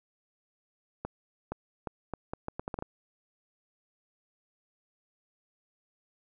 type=accelerating click train; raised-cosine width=1 ms; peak=-20 dBFS; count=11; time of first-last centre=1.05-2.824 s; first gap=470 ms; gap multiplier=0.75; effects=none